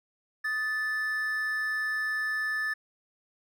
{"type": "tone pair together", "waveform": "triangle", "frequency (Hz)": [1246, 1751.5], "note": ["D#6", "A6"], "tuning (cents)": [2, -8], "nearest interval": "tritone", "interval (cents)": 590, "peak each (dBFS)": [-38, -26], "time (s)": [0.44, 2.74], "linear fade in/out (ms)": 10, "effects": []}